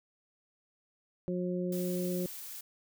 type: harmonic tone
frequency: 180 Hz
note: F#3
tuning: 47 cents flat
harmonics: 1 / 2 / 3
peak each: -33 / -35 / -39 dBFS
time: 1.28-2.26 s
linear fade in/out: 0 ms
type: noise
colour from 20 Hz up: blue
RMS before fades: -44 dBFS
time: 1.72-2.61 s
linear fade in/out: 5 ms
effects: none